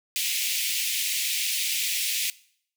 pink high-pass noise, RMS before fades -27 dBFS, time 0.16-2.3 s, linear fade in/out 0 ms, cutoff 2200 Hz, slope 48 dB/octave, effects noise-tail reverb RT60 0.6 s tail -20 dB re dry

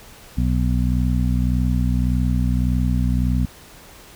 harmonic tone, 61.74 Hz, B1, in tune, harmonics 1 / 2 / 3 / 4, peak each -19 / -22 / -24 / -25 dBFS, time 0.37-3.46 s, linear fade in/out 10 ms, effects pink hiss -44 dBFS RMS until 4.15 s

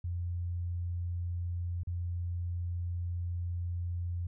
sine tone with dropouts, 87.31 Hz, F2, in tune, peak -32 dBFS, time 0.04-4.27 s, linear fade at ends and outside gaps 5 ms, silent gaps 1.834-1.871 s, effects none

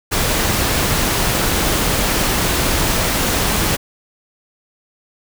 pink noise, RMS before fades -17 dBFS, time 0.11-3.77 s, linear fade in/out 20 ms, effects none

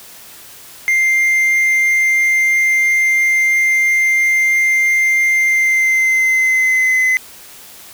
triangle tone with pitch glide, 2099 to 2036 Hz, C7 to C7, +5 to -48 cents, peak -9 dBFS, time 0.88-7.17 s, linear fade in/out 0 ms, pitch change -53 cents, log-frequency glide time 5.41-7.05 s, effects white hiss -38 dBFS RMS until 7.93 s

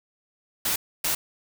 white noise bursts at uneven times, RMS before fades -25 dBFS, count 2, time 0.65-0.76 / 1.04-1.15 s, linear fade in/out 5 ms, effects none

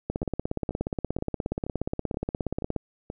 two click trains, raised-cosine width 2 ms, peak -20 / -14 dBFS, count 7 / 46, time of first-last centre 0.23-3.101 / 0.1-2.763 s, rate 2.09 / 16.9 Hz, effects none

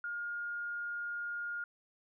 sine tone, 1420 Hz, F6, 28 cents sharp, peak -36 dBFS, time 0.04-1.64 s, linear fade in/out 2 ms, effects none

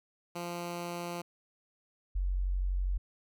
10% pulse / sine tone pair in turn, 173.4 / 46.07 Hz, F3 / F#1, -12 / -7 cents, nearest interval octave + major seventh, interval 2295 cents, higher first, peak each -28 dBFS, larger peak neither, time 0.35-1.22 / 2.15-2.98 s, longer first, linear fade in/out 10 ms, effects none

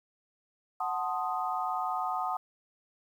sine chord, F# diminished seventh, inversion none, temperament equal, 740 / 880 / 1046.5 / 1244.5 Hz, F#5 / A5 / C6 / Eb6, 0 / 0 / 0 / 0 cents, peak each -33 / -36 / -38 / -34 dBFS, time 0.8-2.37 s, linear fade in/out 5 ms, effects 10-bit

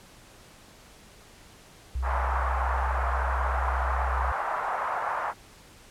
sine tone, 63.9 Hz, C2, 40 cents flat, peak -26 dBFS, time 1.95-4.32 s, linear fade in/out 5 ms
pink band-pass noise, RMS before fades -30 dBFS, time 2.02-5.34 s, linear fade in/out 50 ms, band 730 to 1400 Hz, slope 24 dB/octave
effects pink hiss -52 dBFS RMS until 5.9 s + low-pass 11000 Hz 12 dB/octave

